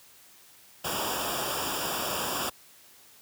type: noise with comb filter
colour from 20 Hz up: pink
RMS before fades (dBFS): -31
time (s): 0.84-2.5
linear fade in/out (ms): 10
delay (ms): 0.48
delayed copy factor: -0.85
effects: white hiss -55 dBFS RMS until 3.21 s + high-pass 60 Hz 12 dB/octave